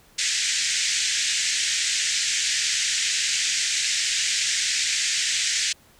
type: band-pass noise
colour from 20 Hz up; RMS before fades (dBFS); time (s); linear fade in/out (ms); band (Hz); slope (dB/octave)
white; -24; 0.18-5.73; 10; 1700 to 7800; 48
effects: pink hiss -55 dBFS RMS until 5.99 s